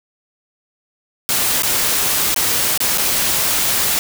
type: noise with dropouts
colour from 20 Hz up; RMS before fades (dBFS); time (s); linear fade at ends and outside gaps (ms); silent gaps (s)
white; -17; 1.29-3.99; 0; 1.622-1.633 / 2.344-2.362 / 2.776-2.804 / 2.975-2.982
effects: none